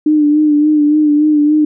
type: tone with vibrato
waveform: sine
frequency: 300 Hz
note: D4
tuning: 37 cents sharp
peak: -7 dBFS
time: 0.06-1.65 s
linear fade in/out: 5 ms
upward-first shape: sine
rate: 3.5 Hz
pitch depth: 37 cents each way
effects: none